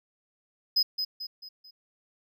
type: tone with echo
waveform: triangle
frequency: 5040 Hz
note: D#8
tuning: 21 cents sharp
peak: -19 dBFS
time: 0.76-0.83 s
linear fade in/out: 10 ms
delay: 220 ms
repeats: 4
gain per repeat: -7 dB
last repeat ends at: 1.71 s
effects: none